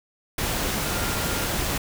sine tone in noise, 1400 Hz, F6, 4 cents sharp, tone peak -36 dBFS, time 0.85-1.46 s, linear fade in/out 5 ms, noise pink, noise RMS -26 dBFS, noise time 0.38-1.78 s, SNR -13 dB, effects none

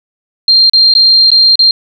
sine tone with dropouts, 4186 Hz, C8, in tune, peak -3 dBFS, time 0.48-1.71 s, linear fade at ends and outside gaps 2 ms, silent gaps 0.697-0.734 / 0.938-0.951 / 1.304-1.316 / 1.556-1.592 s, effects none

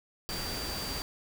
sine tone in noise, 4672 Hz, D8, 10 cents flat, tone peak -38 dBFS, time 0.29-1.02 s, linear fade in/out 0 ms, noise pink, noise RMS -37 dBFS, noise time 0.29-1.02 s, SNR -4 dB, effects none

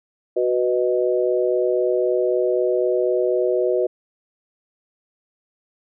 sine chord, B major, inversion second, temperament equal, 370 / 493.9 / 622.3 Hz, F#4 / B4 / D#5, 0 / 0 / 0 cents, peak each -20 / -21 / -23 dBFS, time 0.36-3.87 s, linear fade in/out 10 ms, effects none

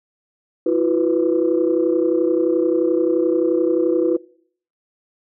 sine chord, E suspended second, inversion none, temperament equal with one note detuned, 329.6 / 361.1 / 493.9 Hz, E4 / F#4 / B4, 0 / -42 / 0 cents, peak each -18 / -19 / -19 dBFS, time 0.66-4.17 s, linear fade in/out 5 ms, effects noise-tail reverb RT60 0.6 s tail -24 dB re dry + tanh soft clip ceiling -7 dBFS

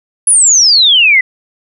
sine exponential sweep, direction down, 10450 to 1975 Hz, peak -4 dBFS, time 0.27-1.21 s, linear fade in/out 5 ms, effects none

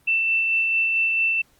sine tone with tremolo, 2672 Hz, E7, 23 cents sharp, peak -17 dBFS, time 0.07-1.42 s, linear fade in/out 10 ms, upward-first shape sine, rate 4.5 Hz, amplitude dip 25%, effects pink hiss -60 dBFS RMS until 1.59 s + Opus 32 kbps

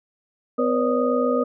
sine tone cluster, 252.5 / 482.4 / 544 / 592 / 1240 Hz, B3 / B4 / C#5 / D5 / D#6, +39 / -41 / -33 / +14 / -6 cents, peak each -23 / -22 / -26 / -27 / -27 dBFS, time 0.58-1.44 s, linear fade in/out 10 ms, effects none

